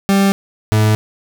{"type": "tone pair in turn", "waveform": "40% pulse", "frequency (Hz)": [196.6, 107.69], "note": ["G3", "A2"], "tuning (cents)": [5, -37], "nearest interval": "minor seventh", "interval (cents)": 1042, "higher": "first", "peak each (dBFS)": -9, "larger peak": "neither", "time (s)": [[0.09, 0.32], [0.72, 0.95]], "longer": "neither", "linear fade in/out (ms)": 0, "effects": []}